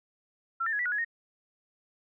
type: tone with pitch steps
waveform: sine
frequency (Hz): 1356 / 1796 / 1676 / 1957 / 1458 / 1682 / 1855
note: E6 / A6 / G#6 / B6 / F#6 / G#6 / A#6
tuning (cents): +49 / +35 / +15 / -16 / -26 / +22 / -9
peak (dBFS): -27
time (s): 0.6-1.048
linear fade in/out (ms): 10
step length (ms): 64
effects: none